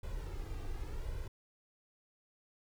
brown noise with flanger, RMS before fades -40 dBFS, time 0.03-1.28 s, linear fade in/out 5 ms, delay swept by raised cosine 2 to 2.55 ms, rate 0.86 Hz, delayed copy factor +0.7, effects none

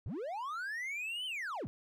triangle linear two-way sweep, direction up then down, 70.4 to 3102 to 70.4 Hz, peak -35 dBFS, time 0.06-1.67 s, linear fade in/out 0 ms, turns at 1.26 s, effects none

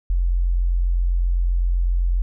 sine tone, 43.87 Hz, F1, 9 cents sharp, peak -16 dBFS, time 0.1-2.22 s, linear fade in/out 0 ms, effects none

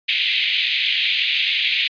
pink band-pass noise, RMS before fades -20 dBFS, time 0.08-1.88 s, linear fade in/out 10 ms, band 2200 to 3900 Hz, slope 48 dB/octave, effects resampled to 11025 Hz

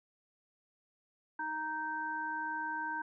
harmonic tone, 311.1 Hz, D#4, in tune, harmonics 1 / 3 / 5, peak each -47 / -37 / -38 dBFS, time 1.39-3.02 s, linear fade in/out 5 ms, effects none

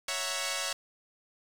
5% pulse chord, F# dominant seventh, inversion second, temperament equal, 554.4 / 659.3 / 740 / 932.3 Hz, C#5 / E5 / F#5 / A#5, 0 / 0 / 0 / 0 cents, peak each -23 / -24 / -27 / -27 dBFS, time 0.08-0.73 s, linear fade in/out 5 ms, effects low-pass 12000 Hz 12 dB/octave + 8-bit

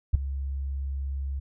sine tone with ADSR envelope, 68.4 Hz, C#2, 23 cents flat, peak -11 dBFS, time 0.13-1.4 s, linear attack 18 ms, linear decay 7 ms, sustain -17 dB, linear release 13 ms, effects tanh soft clip ceiling -8 dBFS

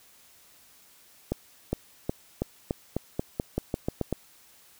accelerating click train, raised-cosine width 2 ms, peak -13 dBFS, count 13, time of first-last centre 1.32-4.127 s, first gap 410 ms, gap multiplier 0.89, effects white hiss -57 dBFS RMS until 4.79 s

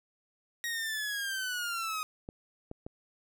sawtooth linear sweep, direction down, 1890 to 1246 Hz, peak -29 dBFS, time 0.64-2.03 s, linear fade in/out 0 ms
clicks, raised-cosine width 2 ms, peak -27 dBFS, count 3, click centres 2.289 / 2.714 / 2.865 s
effects none

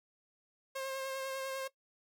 sawtooth tone with vibrato, 534 Hz, C5, 35 cents sharp, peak -33 dBFS, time 0.75-1.68 s, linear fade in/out 10 ms, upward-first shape triangle, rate 10 Hz, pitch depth 23 cents each way, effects noise-tail reverb RT60 0.1 s tail -18 dB re dry

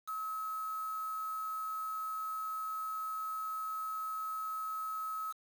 sine tone with quantisation, 1286 Hz, E6, 43 cents flat, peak -36 dBFS, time 0.07-5.33 s, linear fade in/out 20 ms, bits 8, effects none

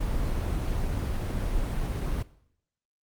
brown noise, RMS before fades -28 dBFS, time 0-2.23 s, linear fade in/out 10 ms, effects noise-tail reverb RT60 0.7 s tail -19 dB re dry + Opus 24 kbps

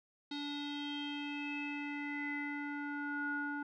square tone with low-pass filter sweep, 289.3 Hz, D4, 26 cents flat, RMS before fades -40 dBFS, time 0.31-3.63 s, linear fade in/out 5 ms, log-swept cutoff 4000 to 1300 Hz, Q 8.2, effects none

